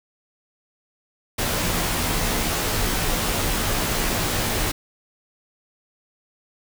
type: noise with comb filter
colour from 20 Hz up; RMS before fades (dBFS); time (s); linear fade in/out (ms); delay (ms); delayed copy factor
pink; -23; 1.38-4.72; 10; 15; -0.6
effects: none